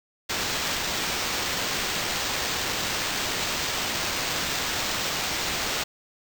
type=noise with sample-and-hold; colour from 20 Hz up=white; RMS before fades=-28 dBFS; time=0.29-5.84 s; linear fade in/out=10 ms; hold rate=11025 Hz; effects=none